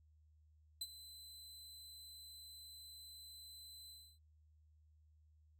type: tone with ADSR envelope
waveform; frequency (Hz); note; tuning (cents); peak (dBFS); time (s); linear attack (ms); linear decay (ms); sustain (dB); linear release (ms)
sawtooth; 4037; B7; +37; -36; 0.81-4.19; 5; 44; -15; 290
effects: added 77 Hz sine -66 dBFS peak until 5.59 s